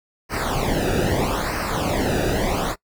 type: noise with flanger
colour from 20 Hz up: brown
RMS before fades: -22 dBFS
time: 0.29-2.76 s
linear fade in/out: 50 ms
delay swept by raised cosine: 0.28 to 0.95 ms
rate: 0.78 Hz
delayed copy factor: -0.85
effects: noise-tail reverb RT60 0.1 s tail -22 dB re dry